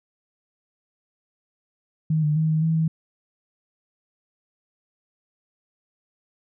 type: tone with pitch steps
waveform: sine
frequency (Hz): 157.1 / 150.3 / 158.1 / 157 / 161.6 / 160.4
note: D#3 / D3 / D#3 / D#3 / E3 / E3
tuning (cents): +17 / +40 / +28 / +16 / -34 / -47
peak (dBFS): -18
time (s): 2.1-2.88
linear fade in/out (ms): 5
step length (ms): 130
effects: none